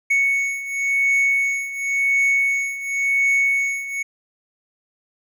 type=beating tone pair; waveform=triangle; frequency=2217 / 2217.93 Hz; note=C#7 / C#7; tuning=0 / 0 cents; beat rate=0.93 Hz; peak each=-17 / -21 dBFS; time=0.1-4.03 s; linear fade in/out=10 ms; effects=none